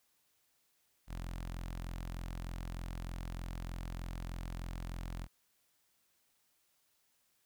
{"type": "tone with notch filter", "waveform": "sawtooth", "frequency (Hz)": 43.27, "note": "F1", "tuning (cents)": -15, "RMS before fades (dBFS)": -42, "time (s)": [1.07, 5.28], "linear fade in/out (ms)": 50, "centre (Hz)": 420, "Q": 1.6, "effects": ["white hiss -75 dBFS RMS until 7.45 s"]}